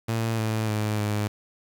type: tone with pitch steps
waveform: sawtooth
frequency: 113.5 / 110.1 / 106.7 / 104.9 Hz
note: A#2 / A2 / G#2 / G#2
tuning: -46 / +2 / +47 / +18 cents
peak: -20 dBFS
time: 0.08-1.28 s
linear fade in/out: 10 ms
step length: 300 ms
effects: 8-bit

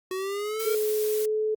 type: exponential sweep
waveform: square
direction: up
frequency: 370 to 464.7 Hz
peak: -29 dBFS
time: 0.11-0.75 s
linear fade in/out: 2 ms
type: noise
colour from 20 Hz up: blue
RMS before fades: -35 dBFS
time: 0.59-1.26 s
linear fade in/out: 10 ms
type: tone with pitch glide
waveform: sine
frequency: 428.1 to 431.8 Hz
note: A4 to A4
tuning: -47 to -33 cents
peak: -23 dBFS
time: 0.65-1.55 s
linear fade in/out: 10 ms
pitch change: +14 cents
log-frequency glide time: 1.05-1.44 s
effects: Opus 48 kbps

